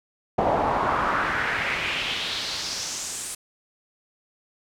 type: noise with band-pass filter sweep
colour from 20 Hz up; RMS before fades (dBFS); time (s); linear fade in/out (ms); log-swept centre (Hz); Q
brown; -26; 0.38-3.35; 5; 690 to 9100; 2.8
effects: none